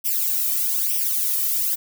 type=noise with flanger; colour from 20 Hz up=violet; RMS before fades=-22 dBFS; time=0.04-1.76 s; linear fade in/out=20 ms; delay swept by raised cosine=0.35 to 1.65 ms; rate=1.1 Hz; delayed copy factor=+0.9; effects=none